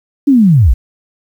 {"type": "linear sweep", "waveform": "sine", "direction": "down", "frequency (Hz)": [293.7, 43.01], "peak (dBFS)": -4, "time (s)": [0.27, 0.74], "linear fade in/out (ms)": 10, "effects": ["7-bit"]}